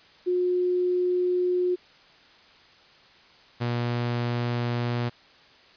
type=tone pair in turn; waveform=sine / sawtooth; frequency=360 / 120.14 Hz; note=F#4 / B2; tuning=-47 / -47 cents; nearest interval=octave + perfect fifth; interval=1900 cents; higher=first; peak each=-21 dBFS; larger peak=neither; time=0.26-1.76 / 3.6-5.1 s; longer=neither; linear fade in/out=20 ms; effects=white hiss -54 dBFS RMS until 5.76 s + resampled to 11025 Hz